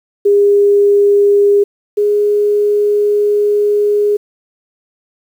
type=tone pair in turn; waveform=sine; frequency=405.7 / 414 Hz; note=G#4 / G#4; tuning=-41 / -5 cents; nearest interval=unison; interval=36 cents; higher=second; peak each=-6 / -9 dBFS; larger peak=first; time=0.25-1.64 / 1.97-4.17 s; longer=second; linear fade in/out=10 ms; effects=7-bit

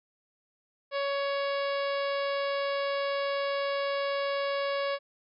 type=harmonic tone; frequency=559 Hz; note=C#5; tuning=14 cents sharp; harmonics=1 / 2 / 3 / 4 / 5 / 6 / 7 / 8 / 9; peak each=-29 / -35 / -39 / -41 / -43 / -45 / -46 / -47 / -48 dBFS; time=0.91-4.99 s; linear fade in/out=50 ms; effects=none

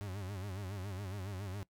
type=tone with vibrato; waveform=40% pulse; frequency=97 Hz; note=G2; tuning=18 cents flat; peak=-39 dBFS; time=0.01-1.63 s; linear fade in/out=0 ms; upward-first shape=sine; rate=7.2 Hz; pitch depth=120 cents each way; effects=noise-tail reverb RT60 0.1 s tail -20 dB re dry

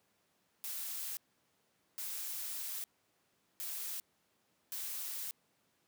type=noise bursts at uneven times; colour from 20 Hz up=blue; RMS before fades=-41 dBFS; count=4; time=0.64-1.17 / 1.98-2.84 / 3.6-4 / 4.72-5.31 s; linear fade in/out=0 ms; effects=pink hiss -75 dBFS RMS until 5.87 s + high-pass 150 Hz 12 dB/octave

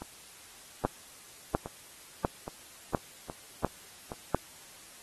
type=two click trains; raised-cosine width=1 ms; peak=-24 / -12 dBFS; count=6 / 6; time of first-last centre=0.02-4.118 / 0.85-4.347 s; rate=1.22 / 1.43 Hz; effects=white hiss -52 dBFS RMS until 5.02 s + AAC 32 kbps

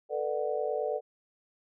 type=chord; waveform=sine; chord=B minor seventh; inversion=third; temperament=just; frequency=444.5 / 493.9 / 592.7 / 740.8 Hz; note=A4 / B4 / D5 / F#5; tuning=+18 / 0 / +16 / +2 cents; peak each=-33 / -34 / -33 / -37 dBFS; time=0.09-1.01 s; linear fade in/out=50 ms; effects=none

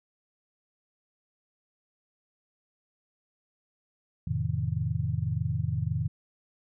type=chord; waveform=sine; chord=F dominant seventh; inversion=none; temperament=just; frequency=87.31 / 109.13 / 130.96 / 157.15 Hz; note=F2 / A2 / C3 / Eb3; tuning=0 / -14 / +2 / +18 cents; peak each=-33 / -31 / -32 / -32 dBFS; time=4.27-6.08 s; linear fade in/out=5 ms; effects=none

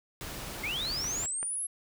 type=noise; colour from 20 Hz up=pink; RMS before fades=-40 dBFS; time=0.21-1.26 s; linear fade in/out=0 ms
type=linear sweep; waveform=sine; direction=up; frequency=2048 to 11175 Hz; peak=-31 dBFS; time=0.63-1.67 s; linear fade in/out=10 ms
type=click train; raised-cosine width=0.5 ms; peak=-26 dBFS; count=4; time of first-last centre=0.85-1.429 s; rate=5.18 Hz
effects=none

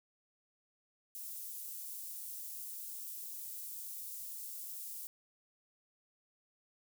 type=high-pass noise; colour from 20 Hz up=white; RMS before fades=-45 dBFS; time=1.15-5.07 s; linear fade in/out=0 ms; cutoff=9500 Hz; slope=12 dB/octave; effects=none

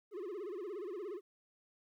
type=tone with vibrato; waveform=triangle; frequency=385 Hz; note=G4; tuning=31 cents flat; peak=-38 dBFS; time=0.11-1.21 s; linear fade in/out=50 ms; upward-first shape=sine; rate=17 Hz; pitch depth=200 cents each way; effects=13-bit

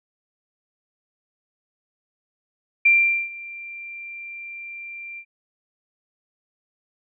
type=tone with ADSR envelope; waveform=sine; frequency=2368 Hz; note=D7; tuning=14 cents sharp; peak=-11 dBFS; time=2.85-5.25 s; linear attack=9 ms; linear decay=430 ms; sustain=-22 dB; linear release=69 ms; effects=none

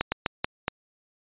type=slowing click train; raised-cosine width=0.3 ms; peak=-8 dBFS; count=5; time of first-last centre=0.01-0.681 s; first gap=110 ms; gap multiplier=1.29; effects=resampled to 8000 Hz

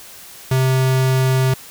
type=tone; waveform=square; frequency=130.81 Hz; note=C3; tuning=in tune; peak=-14 dBFS; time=0.51-1.54 s; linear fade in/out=5 ms; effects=white hiss -39 dBFS RMS until 1.7 s

